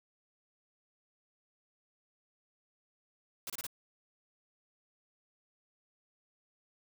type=noise bursts; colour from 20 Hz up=white; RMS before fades=-40 dBFS; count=4; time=3.47-3.667 s; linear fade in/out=2 ms; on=29 ms; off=27 ms; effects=none